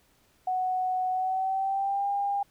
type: tone with pitch glide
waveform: sine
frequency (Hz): 741 to 803.4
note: F#5 to G5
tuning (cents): +2 to +42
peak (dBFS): -25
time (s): 0.47-2.43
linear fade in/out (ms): 5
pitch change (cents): +140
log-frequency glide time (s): 1.11-2.08
effects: pink hiss -65 dBFS RMS until 2.5 s